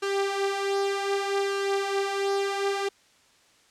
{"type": "tone with flanger", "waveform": "sawtooth", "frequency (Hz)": 395.9, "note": "G4", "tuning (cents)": 17, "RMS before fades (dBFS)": -27, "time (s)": [0.02, 2.89], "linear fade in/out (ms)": 10, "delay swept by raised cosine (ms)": [1.8, 7.4], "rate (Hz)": 0.65, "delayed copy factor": 0.55, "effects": ["white hiss -60 dBFS RMS until 3.7 s", "low-pass 7000 Hz 12 dB/octave"]}